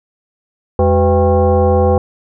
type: tone with frequency modulation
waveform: sine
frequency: 207.7 Hz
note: G#3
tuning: in tune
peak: -8 dBFS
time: 0.79-1.98 s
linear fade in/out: 2 ms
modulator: 293 Hz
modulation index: 1.9
effects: none